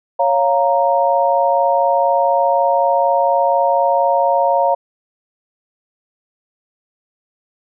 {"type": "chord", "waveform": "sine", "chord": "Bb minor", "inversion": "first", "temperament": "equal", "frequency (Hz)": [554.4, 698.5, 932.3], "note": ["Db5", "F5", "Bb5"], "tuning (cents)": [0, 0, 0], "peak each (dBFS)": -16, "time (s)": [0.19, 4.75], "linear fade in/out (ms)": 10, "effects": []}